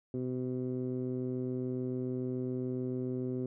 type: tone with low-pass filter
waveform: 15% pulse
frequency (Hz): 127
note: B2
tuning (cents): +49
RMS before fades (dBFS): -35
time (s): 0.14-3.46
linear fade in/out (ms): 2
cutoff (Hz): 350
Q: 1.9
effects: none